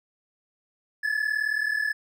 triangle tone pair together, 1700 / 1738.7 Hz, G#6 / A6, +40 / -21 cents, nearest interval unison, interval 39 cents, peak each -25 dBFS, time 1.03-1.93 s, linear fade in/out 10 ms, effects none

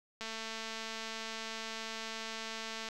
click train, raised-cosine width 0.2 ms, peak -24 dBFS, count 598, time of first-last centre 0.21-2.887 s, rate 223 Hz, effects none

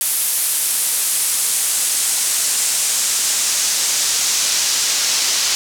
pink noise with band-pass filter sweep, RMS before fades -18 dBFS, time 0.01-5.55 s, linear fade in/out 0 ms, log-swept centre 11000 to 5600 Hz, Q 1.4, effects none

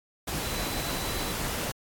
sine tone in noise, 3972 Hz, B7, 9 cents sharp, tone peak -41 dBFS, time 0.43-1.33 s, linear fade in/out 10 ms, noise pink, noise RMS -32 dBFS, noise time 0.27-1.72 s, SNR -12 dB, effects AAC 64 kbps

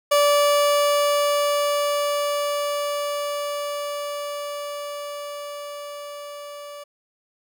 30% pulse tone with level ramp, 580 Hz, D5, 22 cents flat, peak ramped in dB -12 to -33 dBFS, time 0.11-6.84 s, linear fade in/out 10 ms, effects none

